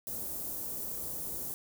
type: band-stop noise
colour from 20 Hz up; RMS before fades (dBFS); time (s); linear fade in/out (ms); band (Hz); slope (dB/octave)
white; -38; 0.07-1.54; 0; 550 to 11000; 12
effects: none